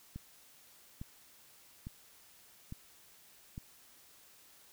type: click train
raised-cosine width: 5 ms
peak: -30 dBFS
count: 5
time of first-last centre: 0.16-3.579 s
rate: 1.17 Hz
effects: white hiss -61 dBFS RMS until 4.72 s